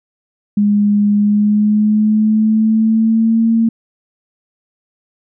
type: tone with pitch glide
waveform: sine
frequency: 205.9 to 227.1 Hz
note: G#3 to A#3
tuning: -15 to -45 cents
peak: -9 dBFS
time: 0.57-3.69 s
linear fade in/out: 5 ms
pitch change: +170 cents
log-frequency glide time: 1.15-3.47 s
effects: none